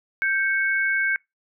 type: tone pair together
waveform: sine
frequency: 1568 / 2210 Hz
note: G6 / C#7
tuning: 0 / -6 cents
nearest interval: tritone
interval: 594 cents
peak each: -21 / -24 dBFS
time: 0.22-1.16 s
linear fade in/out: 0 ms
effects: noise-tail reverb RT60 0.2 s tail -26 dB re dry

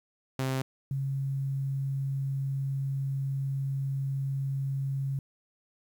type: tone pair in turn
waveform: sawtooth / sine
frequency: 131.9 / 136.47 Hz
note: C3 / C#3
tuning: +14 / -27 cents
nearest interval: minor second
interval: 59 cents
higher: second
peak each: -24 / -28 dBFS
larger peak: first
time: 0.39-0.62 / 0.91-5.19 s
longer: second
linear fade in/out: 2 ms
effects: 10-bit

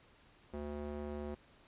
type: tone with band-pass filter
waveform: square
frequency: 73.42 Hz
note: D2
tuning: in tune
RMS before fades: -42 dBFS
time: 0.53-1.35 s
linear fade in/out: 10 ms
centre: 410 Hz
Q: 1
effects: pink hiss -64 dBFS RMS until 1.67 s + resampled to 8000 Hz

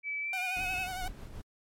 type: tone with pitch glide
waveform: sine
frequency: 2300 to 2582 Hz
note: D7 to E7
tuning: -37 to -37 cents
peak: -32 dBFS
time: 0.03-0.88 s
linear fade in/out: 50 ms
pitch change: +200 cents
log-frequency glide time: 0.21-0.73 s
type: tone with vibrato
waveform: sawtooth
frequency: 740 Hz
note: F#5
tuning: in tune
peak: -32 dBFS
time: 0.33-1.08 s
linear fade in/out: 2 ms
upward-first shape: sine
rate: 11 Hz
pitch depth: 46 cents each way
type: noise with tremolo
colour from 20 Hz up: brown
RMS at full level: -41 dBFS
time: 0.56-1.42 s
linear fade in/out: 10 ms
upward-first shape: sine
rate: 6.4 Hz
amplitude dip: 40%
effects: MP3 64 kbps

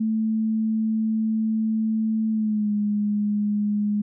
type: tone with pitch glide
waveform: sine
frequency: 220 to 207.7 Hz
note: A3 to G#3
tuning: 0 to 0 cents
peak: -20 dBFS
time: 0-4.02 s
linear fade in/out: 10 ms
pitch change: -100 cents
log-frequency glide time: 2.3-2.72 s
effects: none

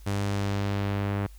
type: tone with low-pass filter sweep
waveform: sawtooth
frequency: 100.3 Hz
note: G2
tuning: 40 cents sharp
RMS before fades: -28 dBFS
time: 0.06-1.27 s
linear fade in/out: 10 ms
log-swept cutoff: 11000 to 2000 Hz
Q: 0.87
effects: added 50 Hz sine -44 dBFS peak until 1.38 s + white hiss -59 dBFS RMS until 1.38 s

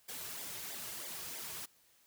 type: noise with flanger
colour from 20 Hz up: white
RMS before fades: -44 dBFS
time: 0.08-1.66 s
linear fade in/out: 10 ms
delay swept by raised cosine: 0.71 to 4.01 ms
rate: 3.1 Hz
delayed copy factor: -0.75
effects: white hiss -68 dBFS RMS until 2.06 s

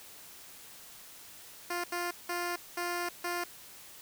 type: tone bursts at uneven times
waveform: 10% pulse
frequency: 350 Hz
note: F4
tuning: 4 cents sharp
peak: -24 dBFS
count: 5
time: 1.7-1.84 / 1.92-2.11 / 2.29-2.56 / 2.77-3.09 / 3.24-3.44 s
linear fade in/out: 5 ms
effects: white hiss -51 dBFS RMS until 4.01 s

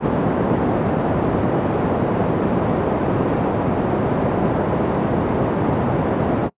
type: band-pass noise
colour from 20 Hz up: pink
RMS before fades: -19 dBFS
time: 0-6.5 s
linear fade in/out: 50 ms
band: 140 to 740 Hz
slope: 12 dB/octave
effects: noise-tail reverb RT60 0.1 s tail -24 dB re dry + resampled to 8000 Hz

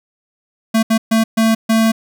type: tone bursts at uneven times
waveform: square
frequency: 223.6 Hz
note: A3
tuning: 28 cents sharp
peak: -11 dBFS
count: 5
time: 0.74-0.83 / 0.9-0.98 / 1.11-1.24 / 1.37-1.55 / 1.69-1.92 s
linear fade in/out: 10 ms
effects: none

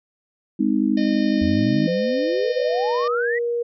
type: chord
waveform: sine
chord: Ab major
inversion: none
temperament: just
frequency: 207.7 / 259.6 / 311.5 Hz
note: Ab3 / C4 / Eb4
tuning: 0 / -13 / +2 cents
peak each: -21 dBFS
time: 0.59-1.88 s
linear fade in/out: 10 ms
type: harmonic tone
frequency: 610 Hz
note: D#5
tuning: 34 cents flat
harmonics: 1 / 3 / 4 / 5 / 6 / 7 / 8 / 9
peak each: -30 / -35 / -42 / -42 / -42 / -42 / -42 / -45 dBFS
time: 0.97-3.08 s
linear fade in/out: 5 ms
type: exponential sweep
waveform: sine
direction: up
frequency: 77.78 to 2000 Hz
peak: -23 dBFS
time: 1.41-3.39 s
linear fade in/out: 10 ms
type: tone with pitch glide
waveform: sine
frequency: 511 to 474 Hz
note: C5 to A#4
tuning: -41 to +29 cents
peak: -20 dBFS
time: 1.87-3.63 s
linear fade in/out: 10 ms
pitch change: -130 cents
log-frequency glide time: 2.13-3.31 s
effects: none

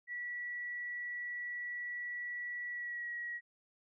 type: tone with pitch glide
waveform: sine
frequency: 1944 to 1911.7 Hz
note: B6 to A#6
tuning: -28 to +43 cents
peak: -38 dBFS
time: 0.07-3.41 s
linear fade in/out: 50 ms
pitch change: -29 cents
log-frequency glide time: 2.7-3.08 s
effects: none

